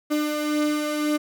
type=beating tone pair; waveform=35% pulse; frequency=298.2 / 300.1 Hz; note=D4 / D4; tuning=+27 / +38 cents; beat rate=1.9 Hz; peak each=-28 / -21 dBFS; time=0.1-1.18 s; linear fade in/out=20 ms; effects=none